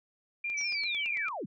sine tone with vibrato, 2349 Hz, D7, in tune, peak -31 dBFS, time 0.44-1.29 s, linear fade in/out 5 ms, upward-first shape square, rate 4.9 Hz, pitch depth 31 cents each way
click train, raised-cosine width 0.2 ms, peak -30 dBFS, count 8, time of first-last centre 0.5-1.284 s, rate 8.93 Hz
sine linear sweep, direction down, 5980 to 123.47 Hz, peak -34 dBFS, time 0.57-1.46 s, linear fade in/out 10 ms
effects none

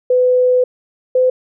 sine tone pair in turn, 502 / 509.6 Hz, B4 / C5, +28 / -46 cents, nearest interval unison, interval 26 cents, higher second, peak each -9 dBFS, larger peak neither, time 0.1-0.64 / 1.15-1.3 s, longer first, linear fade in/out 5 ms, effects none

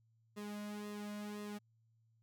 sawtooth tone with flanger, 207.7 Hz, G#3, in tune, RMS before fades -45 dBFS, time 0.36-1.59 s, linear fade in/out 20 ms, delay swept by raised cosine 1.3 to 2.3 ms, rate 1.9 Hz, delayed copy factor -0.75, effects added 113 Hz sine -70 dBFS peak until 2.22 s

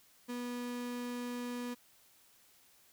35% pulse tone, 243.9 Hz, B3, 21 cents flat, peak -36 dBFS, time 0.28-1.75 s, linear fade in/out 20 ms, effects white hiss -65 dBFS RMS until 2.92 s

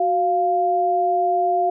sine tone pair together, 370 / 698.5 Hz, F#4 / F5, 0 / 0 cents, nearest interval major seventh, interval 1100 cents, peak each -23 / -17 dBFS, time 0-1.7 s, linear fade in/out 5 ms, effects none

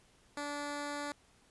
10% pulse tone, 290 Hz, D4, 22 cents flat, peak -29 dBFS, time 0.37-1.12 s, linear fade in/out 2 ms, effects pink hiss -66 dBFS RMS until 1.5 s + resampled to 24000 Hz

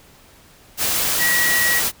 sine tone in noise, 1921 Hz, B6, 48 cents flat, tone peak -17 dBFS, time 1.18-1.82 s, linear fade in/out 50 ms, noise white, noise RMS -20 dBFS, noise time 0.77-1.92 s, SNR 0 dB, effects pink hiss -49 dBFS RMS until 2 s

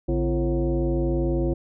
sine tone with frequency modulation, 142.6 Hz, C#3, 49 cents sharp, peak -20 dBFS, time 0.08-1.54 s, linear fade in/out 10 ms, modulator 199 Hz, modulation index 1.7, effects none

